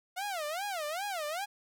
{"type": "tone with vibrato", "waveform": "sawtooth", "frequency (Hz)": 698.5, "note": "F5", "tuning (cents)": 0, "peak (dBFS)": -30, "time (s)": [0.16, 1.46], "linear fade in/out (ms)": 20, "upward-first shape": "sine", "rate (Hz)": 2.5, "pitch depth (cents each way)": 290, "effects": []}